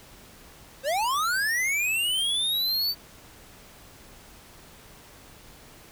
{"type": "linear sweep", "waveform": "square", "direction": "up", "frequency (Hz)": [507, 4604], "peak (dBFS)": -24, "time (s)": [0.83, 2.95], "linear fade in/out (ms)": 50, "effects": ["pink hiss -50 dBFS RMS until 5.91 s"]}